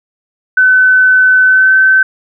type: tone with pitch glide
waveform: sine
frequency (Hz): 1513 to 1535.9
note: F#6 to G6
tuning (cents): +38 to -36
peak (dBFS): -4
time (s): 0.57-2.03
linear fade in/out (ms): 5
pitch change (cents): +26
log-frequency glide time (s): 1.45-1.75
effects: none